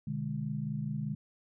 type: chord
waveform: sine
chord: G# diminished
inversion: first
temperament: just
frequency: 124.59 / 149.51 / 207.7 Hz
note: B2 / D3 / G#3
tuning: +16 / +31 / 0 cents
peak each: -39 / -35 / -37 dBFS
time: 0.07-1.15 s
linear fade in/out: 5 ms
effects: none